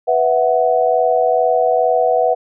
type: chord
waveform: sine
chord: B suspended fourth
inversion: none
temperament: just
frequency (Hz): 493.9 / 658.5 / 740.8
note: B4 / E5 / F#5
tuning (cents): 0 / -2 / +2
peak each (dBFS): -16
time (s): 0.07-2.35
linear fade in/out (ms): 20
effects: none